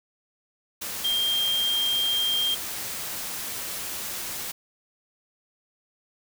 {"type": "tone in noise", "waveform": "sine", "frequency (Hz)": 3197, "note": "G7", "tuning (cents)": 33, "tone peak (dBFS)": -22, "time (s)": [1.04, 2.55], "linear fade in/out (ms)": 10, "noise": "white", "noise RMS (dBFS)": -33, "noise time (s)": [0.81, 4.52], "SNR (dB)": 8, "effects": []}